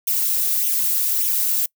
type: noise with flanger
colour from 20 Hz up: violet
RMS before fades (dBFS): -20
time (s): 0.07-1.66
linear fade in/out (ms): 5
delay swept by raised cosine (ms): 0.32 to 2.92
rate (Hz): 1.7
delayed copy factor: +0.65
effects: noise-tail reverb RT60 0.1 s tail -25 dB re dry